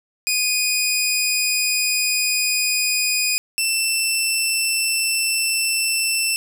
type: tone pair in turn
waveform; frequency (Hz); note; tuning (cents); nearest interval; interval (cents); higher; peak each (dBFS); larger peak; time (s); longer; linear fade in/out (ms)
15% pulse; 2475 / 2674; D#7 / E7; -10 / +24; minor second; 134; second; -11; neither; 0.27-3.38 / 3.58-6.36; first; 0
effects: none